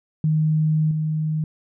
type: tone with level steps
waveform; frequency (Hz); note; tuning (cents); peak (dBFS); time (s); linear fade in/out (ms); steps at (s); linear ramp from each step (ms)
sine; 155.56; D#3; 0; -16 / -20; 0.24-1.44; 2; 0.91; 2
effects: none